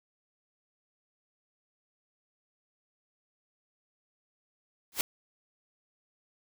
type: noise with exponential growth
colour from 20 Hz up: white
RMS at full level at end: -23 dBFS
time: 4.92-5.01 s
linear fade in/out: 1 ms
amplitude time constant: 18 ms
effects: none